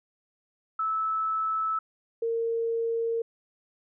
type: tone pair in turn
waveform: sine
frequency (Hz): 1307 / 459.2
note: E6 / A#4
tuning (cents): -15 / -26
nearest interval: octave + tritone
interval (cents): 1811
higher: first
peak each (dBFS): -25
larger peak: neither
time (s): 0.79-1.79 / 2.22-3.22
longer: neither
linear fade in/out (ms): 5
effects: none